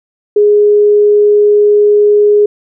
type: tone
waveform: sine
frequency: 415.3 Hz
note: G#4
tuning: in tune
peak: -4 dBFS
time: 0.36-2.46 s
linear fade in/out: 5 ms
effects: none